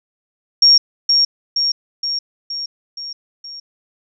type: tone with echo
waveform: sine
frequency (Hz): 5550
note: F8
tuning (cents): -12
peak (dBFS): -6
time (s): 0.62-0.78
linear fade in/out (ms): 5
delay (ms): 470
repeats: 6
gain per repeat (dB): -4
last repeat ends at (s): 3.6
effects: none